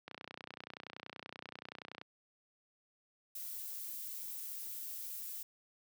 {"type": "click train", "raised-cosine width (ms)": 0.3, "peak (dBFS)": -29, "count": 60, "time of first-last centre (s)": [0.08, 2.014], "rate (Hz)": 30.5}
{"type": "noise", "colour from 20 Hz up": "violet", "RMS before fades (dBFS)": -44, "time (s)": [3.35, 5.43], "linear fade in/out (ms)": 5}
{"effects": ["high-pass 150 Hz 12 dB/octave"]}